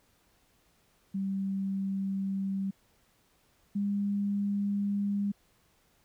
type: tone pair in turn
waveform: sine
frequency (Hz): 194.3 / 201.8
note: G3 / G#3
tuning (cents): -15 / -49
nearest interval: minor second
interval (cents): 66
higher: second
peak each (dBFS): -29 / -27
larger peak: second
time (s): 1.14-2.71 / 3.75-5.32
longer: neither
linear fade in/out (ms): 10
effects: pink hiss -68 dBFS RMS until 6.04 s